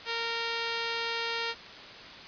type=tone; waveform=5% pulse; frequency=462.2 Hz; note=A#4; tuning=15 cents flat; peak=-18 dBFS; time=0.05-1.55 s; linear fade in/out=50 ms; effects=white hiss -45 dBFS RMS until 2.27 s + resampled to 11025 Hz